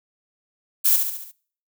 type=noise with echo; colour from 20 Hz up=violet; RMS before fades=-17 dBFS; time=0.84-0.97 s; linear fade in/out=20 ms; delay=70 ms; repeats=5; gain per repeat=-5 dB; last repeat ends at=1.32 s; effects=noise-tail reverb RT60 0.5 s tail -23 dB re dry